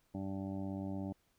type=harmonic tone; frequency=96.9 Hz; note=G2; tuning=20 cents flat; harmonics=1 / 2 / 3 / 4 / 6 / 7 / 8 / 9; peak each=-44 / -41 / -42 / -54 / -50 / -55 / -55 / -59 dBFS; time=0.14-1.13 s; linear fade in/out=10 ms; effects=pink hiss -75 dBFS RMS until 1.38 s